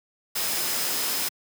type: tone in noise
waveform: sine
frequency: 5090 Hz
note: D#8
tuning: 39 cents sharp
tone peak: -35 dBFS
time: 0.35-1.29 s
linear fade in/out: 10 ms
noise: white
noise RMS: -27 dBFS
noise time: 0.35-1.29 s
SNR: -11 dB
effects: high-pass 150 Hz 12 dB/octave